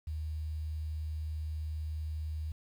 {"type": "tone with quantisation", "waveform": "sine", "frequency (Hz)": 77.6, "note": "D#2", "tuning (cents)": -4, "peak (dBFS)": -34, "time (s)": [0.07, 2.52], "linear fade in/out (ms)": 5, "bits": 10, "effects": []}